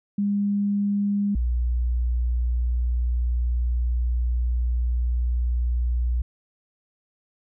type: tone pair in turn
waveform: sine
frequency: 202.6 / 60.23 Hz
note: G#3 / B1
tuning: -43 / -43 cents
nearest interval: octave + major sixth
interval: 2100 cents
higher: first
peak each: -20 dBFS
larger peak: neither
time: 0.18-1.35 / 1.35-6.22 s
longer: second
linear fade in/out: 5 ms
effects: none